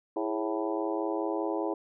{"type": "harmonic tone with a mistuned harmonic", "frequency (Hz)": 109.6, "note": "A2", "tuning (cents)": -6, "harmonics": [3, 4, 5, 6, 7, 8, 9], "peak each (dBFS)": [-32, -34, -36, -38, -39, -40, -41], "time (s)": [0.16, 1.74], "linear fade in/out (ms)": 5, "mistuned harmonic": 4, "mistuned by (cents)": -100, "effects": []}